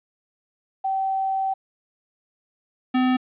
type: tone pair in turn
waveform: sine / square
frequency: 771 / 255 Hz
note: G5 / C4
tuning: -29 / -44 cents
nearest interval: octave + perfect fifth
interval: 1915 cents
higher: first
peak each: -21 / -18 dBFS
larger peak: second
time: 0.84-1.54 / 2.94-3.17 s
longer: first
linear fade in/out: 10 ms
effects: resampled to 8000 Hz + 10-bit